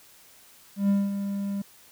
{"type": "tone with ADSR envelope", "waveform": "triangle", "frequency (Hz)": 199.5, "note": "G3", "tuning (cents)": 31, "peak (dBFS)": -16, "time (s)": [0.76, 1.62], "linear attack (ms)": 130, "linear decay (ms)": 210, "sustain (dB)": -9, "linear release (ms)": 6, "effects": ["white hiss -54 dBFS RMS until 1.91 s"]}